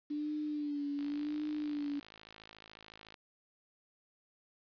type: tone with vibrato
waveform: sine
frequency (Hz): 293.7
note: D4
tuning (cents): 0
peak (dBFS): -34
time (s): 0.1-2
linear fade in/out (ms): 10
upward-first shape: sine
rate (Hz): 0.91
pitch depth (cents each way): 48
type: click train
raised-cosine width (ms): 0.2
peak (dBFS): -34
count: 117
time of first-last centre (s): 0.99-3.142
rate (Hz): 53.9
effects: resampled to 11025 Hz + 10-bit